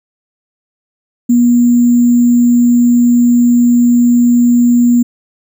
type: tone with sample-and-hold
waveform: sine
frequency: 240.8 Hz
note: B3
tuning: 44 cents flat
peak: -5 dBFS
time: 1.29-5.03 s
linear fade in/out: 10 ms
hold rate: 7350 Hz
effects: none